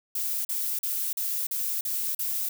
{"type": "noise bursts", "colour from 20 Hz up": "violet", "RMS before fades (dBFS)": -29, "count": 7, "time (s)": [0.15, 2.49], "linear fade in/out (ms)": 5, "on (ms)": 300, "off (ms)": 40, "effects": []}